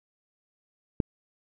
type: click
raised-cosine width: 3 ms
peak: -11 dBFS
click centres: 1.002 s
effects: none